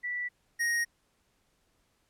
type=tone pair in turn; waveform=sine / square; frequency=1962 / 1872.3 Hz; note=B6 / A#6; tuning=-12 / +7 cents; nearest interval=minor second; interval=81 cents; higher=first; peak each=-31 / -27 dBFS; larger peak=second; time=0.03-0.29 / 0.59-0.85 s; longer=neither; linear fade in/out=20 ms; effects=pink hiss -72 dBFS RMS until 2.09 s + low-pass 12000 Hz 12 dB/octave